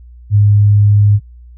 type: tone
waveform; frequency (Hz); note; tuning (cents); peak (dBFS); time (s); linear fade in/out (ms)
sine; 103.2; G#2; -10; -5; 0.3-1.2; 50
effects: added 60 Hz sine -34 dBFS peak until 1.57 s